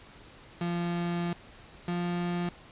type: tone pair in turn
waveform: 35% pulse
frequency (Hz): 172.8 / 175.01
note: F3 / F3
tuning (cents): -18 / +4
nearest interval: unison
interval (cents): 22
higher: second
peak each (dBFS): -27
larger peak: neither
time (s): 0.61-1.33 / 1.88-2.49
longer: first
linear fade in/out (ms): 2
effects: pink hiss -52 dBFS RMS until 2.71 s + resampled to 8000 Hz